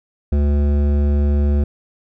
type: tone with hard clipping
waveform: sine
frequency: 72.2 Hz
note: D2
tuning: 29 cents flat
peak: -15 dBFS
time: 0.32-1.64 s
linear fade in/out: 5 ms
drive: 13 dB
effects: none